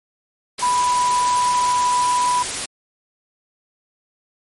sine tone in noise, 987.8 Hz, B5, in tune, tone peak -15 dBFS, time 0.62-2.43 s, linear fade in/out 10 ms, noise white, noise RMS -25 dBFS, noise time 0.58-2.66 s, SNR +7 dB, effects MP3 48 kbps

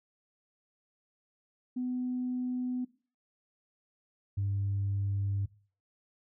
sine tone pair in turn, 250.6 / 99.45 Hz, B3 / G2, +25 / +25 cents, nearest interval octave + major third, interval 1600 cents, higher first, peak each -30 / -27 dBFS, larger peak second, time 1.76-2.85 / 4.37-5.46 s, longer neither, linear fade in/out 10 ms, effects noise-tail reverb RT60 0.4 s tail -20 dB re dry + tanh soft clip ceiling -25 dBFS

